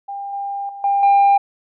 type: tone with level steps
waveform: sine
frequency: 799 Hz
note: G5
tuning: 33 cents sharp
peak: -25 / -22 / -30 / -13 / -7 dBFS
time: 0.08-1.38 s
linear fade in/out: 10 ms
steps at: 0.33 / 0.69 / 0.84 / 1.03 s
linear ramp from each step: 2 ms
effects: tanh soft clip ceiling -8 dBFS